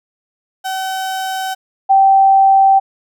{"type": "tone pair in turn", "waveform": ["35% pulse", "sine"], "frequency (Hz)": [761, 777.9], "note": ["F#5", "G5"], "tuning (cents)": [48, -14], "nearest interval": "unison", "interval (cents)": 38, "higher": "second", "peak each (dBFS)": [-17, -6], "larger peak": "second", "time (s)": [[0.64, 1.55], [1.89, 2.8]], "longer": "neither", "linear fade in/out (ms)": 20, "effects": []}